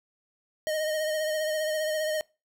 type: tone with vibrato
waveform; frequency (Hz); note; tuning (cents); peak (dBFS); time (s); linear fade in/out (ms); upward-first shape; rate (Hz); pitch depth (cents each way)
square; 620; D#5; -6; -27; 0.67-2.21; 0; sine; 15; 30
effects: noise-tail reverb RT60 0.3 s tail -25 dB re dry